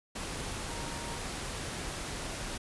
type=tone in noise; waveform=sine; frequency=932.3 Hz; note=A#5; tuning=in tune; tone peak=-45 dBFS; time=0.69-1.19 s; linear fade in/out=10 ms; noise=pink; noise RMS=-38 dBFS; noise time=0.15-2.58 s; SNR=-10 dB; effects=resampled to 24000 Hz